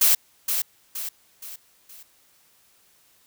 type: noise with echo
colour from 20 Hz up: blue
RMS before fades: -17 dBFS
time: 0.01-0.15 s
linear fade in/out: 5 ms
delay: 470 ms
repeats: 4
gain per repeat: -7 dB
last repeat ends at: 2.03 s
effects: white hiss -60 dBFS RMS until 3.26 s